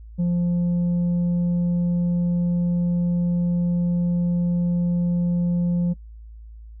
sine tone with tanh clipping, 174.6 Hz, F3, in tune, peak -19 dBFS, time 0.18-5.94 s, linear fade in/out 20 ms, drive 3 dB, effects noise-tail reverb RT60 0.1 s tail -25 dB re dry + added 55 Hz sine -38 dBFS peak until 6.8 s

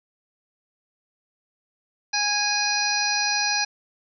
harmonic tone, 826 Hz, G#5, 10 cents flat, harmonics 1 / 2 / 3 / 5 / 6 / 7, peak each -28 / -28 / -28 / -28 / -28 / -28 dBFS, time 2.13-3.65 s, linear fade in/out 10 ms, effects none

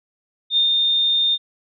sine tone with ADSR envelope, 3636 Hz, A#7, 44 cents flat, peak -13 dBFS, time 0.5-1.38 s, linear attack 69 ms, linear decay 110 ms, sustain -2 dB, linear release 43 ms, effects none

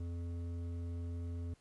sine tone with hard clipping, 85.6 Hz, F2, 34 cents flat, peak -40 dBFS, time 0-1.54 s, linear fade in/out 5 ms, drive 10 dB, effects pink hiss -70 dBFS RMS until 1.6 s + resampled to 24000 Hz

